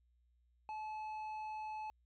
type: tone with low-pass filter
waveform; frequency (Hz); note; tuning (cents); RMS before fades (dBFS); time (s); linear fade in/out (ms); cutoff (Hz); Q
square; 862; A5; -36; -44; 0.69-1.9; 0; 2000; 0.94
effects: added 60 Hz sine -70 dBFS peak until 2.05 s